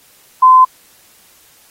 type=tone; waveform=sine; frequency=1027 Hz; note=C6; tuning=33 cents flat; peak=-3 dBFS; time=0.42-0.65 s; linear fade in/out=10 ms; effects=white hiss -48 dBFS RMS until 1.7 s + AAC 48 kbps